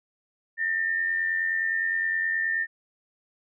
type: tone pair together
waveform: sine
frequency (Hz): 1799.4 / 1889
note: A6 / A#6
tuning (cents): +38 / +22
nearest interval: minor second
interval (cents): 84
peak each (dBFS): -24 / -32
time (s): 0.57-2.67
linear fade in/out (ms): 50
effects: none